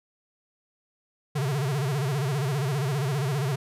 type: tone with vibrato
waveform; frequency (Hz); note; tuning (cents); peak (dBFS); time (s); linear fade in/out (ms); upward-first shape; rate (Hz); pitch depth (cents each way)
square; 138.59; C#3; 0; -25; 1.35-3.56; 10; sine; 15; 170
effects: resampled to 32000 Hz